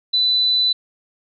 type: tone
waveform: sine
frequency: 3992 Hz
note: B7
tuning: 18 cents sharp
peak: -14 dBFS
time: 0.13-0.73 s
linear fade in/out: 10 ms
effects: none